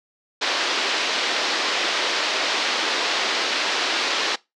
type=band-pass noise; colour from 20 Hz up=white; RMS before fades=-23 dBFS; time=0.41-4.36 s; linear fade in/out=10 ms; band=300 to 4800 Hz; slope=24 dB/octave; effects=noise-tail reverb RT60 0.2 s tail -21 dB re dry + low-pass 8000 Hz 12 dB/octave